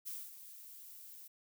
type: noise with ADSR envelope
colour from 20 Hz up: violet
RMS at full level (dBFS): -42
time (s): 0.05-1.28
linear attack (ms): 26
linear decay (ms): 230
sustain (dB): -11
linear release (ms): 10
effects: none